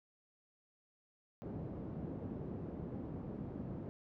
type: band-pass noise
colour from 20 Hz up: pink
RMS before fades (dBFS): -44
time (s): 1.42-3.89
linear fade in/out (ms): 0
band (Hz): 110 to 360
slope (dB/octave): 12
effects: none